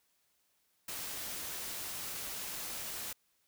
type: noise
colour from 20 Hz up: white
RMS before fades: -41 dBFS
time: 0.88-3.13 s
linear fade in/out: 5 ms
effects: white hiss -75 dBFS RMS until 3.47 s